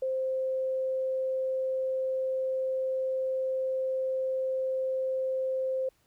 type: tone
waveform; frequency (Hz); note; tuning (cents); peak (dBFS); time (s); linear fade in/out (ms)
sine; 523.3; C5; 0; -27; 0.02-5.89; 5
effects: pink hiss -69 dBFS RMS until 6.06 s